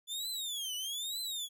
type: tone with vibrato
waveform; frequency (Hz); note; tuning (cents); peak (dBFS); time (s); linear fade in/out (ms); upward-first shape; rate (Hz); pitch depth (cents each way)
sawtooth; 3463; A7; -28; -33; 0.07-1.49; 50; triangle; 1.1; 290
effects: none